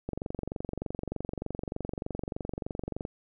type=click train; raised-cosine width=2 ms; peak=-20 dBFS; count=70; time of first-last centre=0.09-3.051 s; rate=23.3 Hz; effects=none